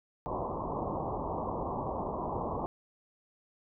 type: low-pass noise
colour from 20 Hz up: white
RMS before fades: -35 dBFS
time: 0.26-2.66 s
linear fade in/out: 0 ms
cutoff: 1100 Hz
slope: 96 dB/octave
effects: none